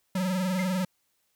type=tone with vibrato; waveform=square; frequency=185 Hz; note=F#3; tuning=in tune; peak=-26 dBFS; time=0.15-0.85 s; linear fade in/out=5 ms; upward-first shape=sine; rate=20 Hz; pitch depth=80 cents each way
type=tone with exponential decay; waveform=triangle; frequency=2093 Hz; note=C7; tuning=in tune; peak=-28 dBFS; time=0.59-0.76 s; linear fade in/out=2 ms; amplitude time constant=35 ms
effects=white hiss -73 dBFS RMS until 1.35 s